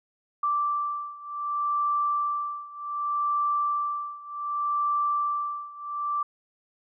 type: beating tone pair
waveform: sine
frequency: 1171 / 1171.66 Hz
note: D6 / D6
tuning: -5 / -4 cents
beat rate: 0.66 Hz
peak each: -27 / -29 dBFS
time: 0.43-6.23 s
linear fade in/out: 5 ms
effects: none

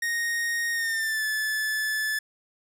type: tone with pitch glide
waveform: 45% pulse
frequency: 1862 to 1737.3 Hz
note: A#6 to A6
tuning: -2 to -22 cents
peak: -25 dBFS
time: 0.02-2.19 s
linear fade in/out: 5 ms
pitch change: -120 cents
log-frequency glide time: 0.72-1.25 s
effects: none

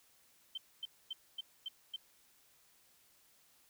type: tone bursts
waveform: sine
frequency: 3110 Hz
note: G7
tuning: 14 cents flat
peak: -38 dBFS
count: 6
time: 0.55-1.962 s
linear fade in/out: 5 ms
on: 27 ms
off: 250 ms
effects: white hiss -68 dBFS RMS until 3.69 s

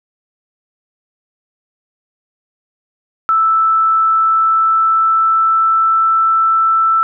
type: tone with pitch glide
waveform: sine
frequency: 1318.5 to 1326.1 Hz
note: E6 to E6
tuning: 0 to +10 cents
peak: -9 dBFS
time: 3.29-7.03 s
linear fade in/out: 0 ms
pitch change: +10 cents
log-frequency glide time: 4.02-6.14 s
effects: none

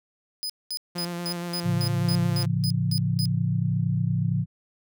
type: tone bursts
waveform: 40% pulse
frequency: 5000 Hz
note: D#8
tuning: 8 cents sharp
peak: -27 dBFS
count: 11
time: 0.43-3.256 s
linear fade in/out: 0 ms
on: 66 ms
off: 210 ms
type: tone with vibrato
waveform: sawtooth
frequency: 173.5 Hz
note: F3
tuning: 11 cents flat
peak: -26 dBFS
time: 0.95-2.46 s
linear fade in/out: 10 ms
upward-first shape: square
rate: 8.5 Hz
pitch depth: 16 cents each way
type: chord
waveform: sine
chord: A augmented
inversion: none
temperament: equal with one note detuned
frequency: 110 / 138.59 / 171.71 Hz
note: A2 / C#3 / E#3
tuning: 0 / 0 / -29 cents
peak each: -26 dBFS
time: 1.63-4.46 s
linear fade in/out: 50 ms
effects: none

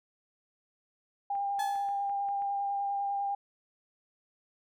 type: tone with vibrato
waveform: sine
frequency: 800 Hz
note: G5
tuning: 35 cents sharp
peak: -29 dBFS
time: 1.3-3.35 s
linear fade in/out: 5 ms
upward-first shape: sine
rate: 10 Hz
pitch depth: 12 cents each way
type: clicks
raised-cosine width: 0.5 ms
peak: -39 dBFS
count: 7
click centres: 1.353 / 1.587 / 1.756 / 1.888 / 2.096 / 2.287 / 2.421 s
type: tone with exponential decay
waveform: 35% pulse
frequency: 858 Hz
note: A5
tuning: 44 cents flat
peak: -30 dBFS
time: 1.59-2.1 s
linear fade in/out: 5 ms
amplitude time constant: 110 ms
effects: none

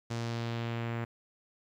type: tone with low-pass filter sweep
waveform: sawtooth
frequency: 116.54 Hz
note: A#2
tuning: in tune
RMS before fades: -35 dBFS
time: 0.1-1.05 s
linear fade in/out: 10 ms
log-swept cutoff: 6500 to 2000 Hz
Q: 1.5
effects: 11-bit

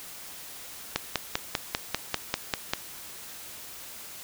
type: click train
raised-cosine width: 0.2 ms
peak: -7 dBFS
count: 10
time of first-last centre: 0.96-2.735 s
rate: 5.07 Hz
effects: white hiss -43 dBFS RMS until 4.23 s

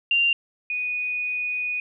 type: tone pair in turn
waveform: sine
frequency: 2779 / 2476 Hz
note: F7 / D#7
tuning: -9 / -9 cents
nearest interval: major second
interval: 200 cents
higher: first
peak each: -17 / -24 dBFS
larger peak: first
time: 0.11-0.33 / 0.7-1.8 s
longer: second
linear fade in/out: 2 ms
effects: none

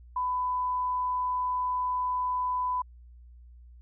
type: tone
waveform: sine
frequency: 1000 Hz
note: B5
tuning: 21 cents sharp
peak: -26 dBFS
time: 0.16-2.82 s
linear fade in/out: 5 ms
effects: added 60 Hz sine -48 dBFS peak until 3.81 s

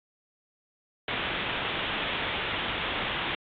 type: low-pass noise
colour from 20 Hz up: white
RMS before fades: -31 dBFS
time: 1.08-3.35 s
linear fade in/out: 2 ms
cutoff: 3600 Hz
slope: 96 dB/octave
effects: AAC 64 kbps

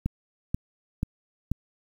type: click train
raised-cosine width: 5 ms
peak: -13 dBFS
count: 4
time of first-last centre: 0.06-1.516 s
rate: 2.06 Hz
effects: 8-bit

